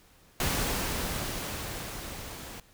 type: noise with level ramp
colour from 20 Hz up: pink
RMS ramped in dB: -28 to -43 dBFS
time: 0.4-2.6 s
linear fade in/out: 2 ms
effects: pink hiss -60 dBFS RMS until 2.73 s